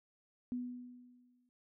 sine tone with exponential decay, 246.9 Hz, B3, in tune, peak -34 dBFS, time 0.52-1.49 s, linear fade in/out 0 ms, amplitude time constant 210 ms, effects none

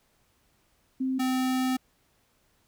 sine / square tone pair in turn, 261.6 / 257.8 Hz, C4 / C4, 0 / -26 cents, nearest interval unison, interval 26 cents, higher first, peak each -25 dBFS, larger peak neither, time 1-1.19 / 1.19-1.77 s, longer second, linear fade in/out 10 ms, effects pink hiss -68 dBFS RMS until 2.67 s

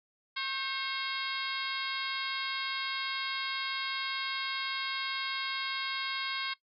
harmonic tone with a mistuned harmonic, 541 Hz, C#5, 42 cents flat, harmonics 2 / 3 / 4 / 5 / 6 / 7 / 8 / 9, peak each -40 / -40 / -38 / -45 / -40 / -42 / -42 / -45 dBFS, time 0.36-6.54 s, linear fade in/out 10 ms, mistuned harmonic 3, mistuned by -59 cents, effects noise-tail reverb RT60 0.1 s tail -17 dB re dry

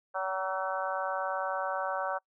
harmonic tone with a mistuned harmonic, 189.6 Hz, F#3, 43 cents sharp, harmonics 3 / 4 / 5 / 6 / 7 / 8, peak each -35 / -36 / -37 / -38 / -38 / -39 dBFS, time 0.14-2.19 s, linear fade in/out 20 ms, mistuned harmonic 5, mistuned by -16 cents, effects noise-tail reverb RT60 0.1 s tail -25 dB re dry

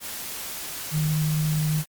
sine tone in noise, 154.1 Hz, D#3, 16 cents flat, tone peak -21 dBFS, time 0.91-1.84 s, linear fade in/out 50 ms, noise white, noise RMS -34 dBFS, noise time 0-1.86 s, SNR +10 dB, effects Opus 48 kbps

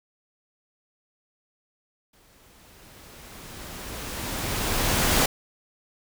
pink noise with exponential growth, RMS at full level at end -19 dBFS, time 2.13-5.26 s, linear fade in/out 5 ms, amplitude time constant 680 ms, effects none

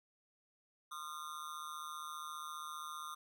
square tone with amplitude modulation, 1216 Hz, D#6, 40 cents flat, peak -40 dBFS, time 0.91-3.15 s, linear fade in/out 10 ms, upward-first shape sine, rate 155 Hz, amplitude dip 100%, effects none

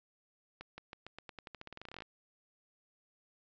accelerating click train, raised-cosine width 0.3 ms, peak -30 dBFS, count 22, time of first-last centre 0.61-2.022 s, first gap 170 ms, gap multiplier 0.89, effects resampled to 16000 Hz

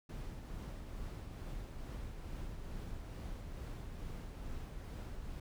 brown noise with tremolo, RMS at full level -43 dBFS, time 0.09-5.4 s, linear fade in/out 5 ms, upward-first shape triangle, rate 2.3 Hz, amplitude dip 35%, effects none

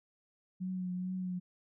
sine tone with vibrato, 183.2 Hz, F#3, 17 cents flat, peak -34 dBFS, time 0.6-1.4 s, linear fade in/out 20 ms, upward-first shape triangle, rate 2.3 Hz, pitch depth 31 cents each way, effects none

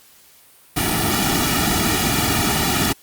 pink noise with comb filter, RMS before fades -19 dBFS, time 0.76-2.93 s, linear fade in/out 10 ms, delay 1.9 ms, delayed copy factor -1, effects white hiss -50 dBFS RMS until 3.02 s + Opus 48 kbps

